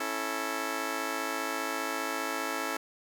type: chord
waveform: 10% pulse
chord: A major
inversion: first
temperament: just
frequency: 275 / 330 / 440 Hz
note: C#4 / E4 / A4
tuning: -14 / +2 / 0 cents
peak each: -28 dBFS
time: 0-2.77 s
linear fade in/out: 5 ms
effects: none